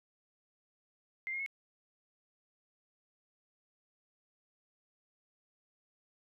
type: tone with pitch steps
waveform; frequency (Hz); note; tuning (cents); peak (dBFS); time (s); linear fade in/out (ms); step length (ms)
sine; 2093 / 2139 / 2187; C7 / C7 / C#7; 0 / +38 / -24; -35; 1.27-1.462; 0; 64
effects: none